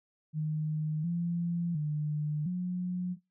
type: tone with pitch steps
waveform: sine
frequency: 154.2 / 171.3 / 150.3 / 180.1 Hz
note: D#3 / F3 / D3 / F#3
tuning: -15 / -33 / +40 / -46 cents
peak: -29 dBFS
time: 0.33-3.17 s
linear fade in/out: 50 ms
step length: 710 ms
effects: noise-tail reverb RT60 0.2 s tail -18 dB re dry